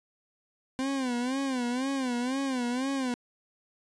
40% pulse tone with vibrato, 257.1 Hz, C4, 30 cents flat, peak -27 dBFS, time 0.79-3.14 s, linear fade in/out 0 ms, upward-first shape sine, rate 2 Hz, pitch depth 120 cents each way, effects resampled to 22050 Hz

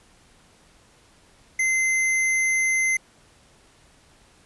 square tone, 2070 Hz, C7, 19 cents flat, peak -20 dBFS, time 1.59-2.97 s, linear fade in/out 5 ms, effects pink hiss -56 dBFS RMS until 4.45 s + resampled to 24000 Hz

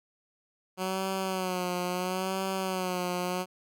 10% pulse tone with vibrato, 185 Hz, F#3, in tune, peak -21 dBFS, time 0.77-3.46 s, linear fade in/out 50 ms, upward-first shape sine, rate 0.74 Hz, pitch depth 59 cents each way, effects none

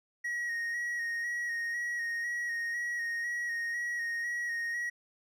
triangle tone with vibrato, 1888 Hz, A#6, 22 cents sharp, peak -30 dBFS, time 0.24-4.9 s, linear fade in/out 10 ms, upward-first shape square, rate 2 Hz, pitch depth 23 cents each way, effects none

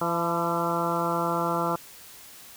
harmonic tone with a mistuned harmonic, 169.2 Hz, E3, 45 cents sharp, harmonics 1 / 2 / 3 / 4 / 5 / 6 / 7 / 8, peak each -32 / -32 / -32 / -32 / -32 / -32 / -32 / -32 dBFS, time 0.01-1.76 s, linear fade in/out 5 ms, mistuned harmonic 5, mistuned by +45 cents, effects white hiss -47 dBFS RMS until 2.56 s

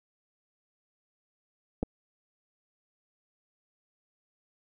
clicks, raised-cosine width 2 ms, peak -15 / -23 dBFS, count 2, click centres 1.829 / 1.833 s, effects none

